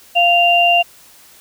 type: tone pair together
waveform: sine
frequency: 697 / 2783 Hz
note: F5 / F7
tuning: -4 / -7 cents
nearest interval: 2 octaves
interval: 2397 cents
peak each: -12 dBFS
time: 0.15-0.83 s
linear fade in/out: 20 ms
effects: white hiss -45 dBFS RMS until 1.4 s